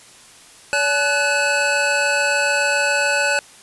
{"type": "tone cluster", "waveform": "square", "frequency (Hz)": [571, 855, 1488, 2592], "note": ["D5", "A5", "F#6", "E7"], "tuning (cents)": [-49, -50, 9, -30], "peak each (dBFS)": [-23, -26, -20, -23], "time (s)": [0.73, 3.39], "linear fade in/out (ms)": 0, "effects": ["white hiss -45 dBFS RMS until 3.62 s", "resampled to 24000 Hz"]}